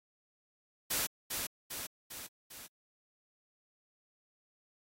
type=noise with echo; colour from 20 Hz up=white; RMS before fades=-33 dBFS; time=0.9-1.07 s; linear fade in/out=10 ms; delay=400 ms; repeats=4; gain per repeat=-4 dB; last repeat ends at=2.67 s; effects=AAC 48 kbps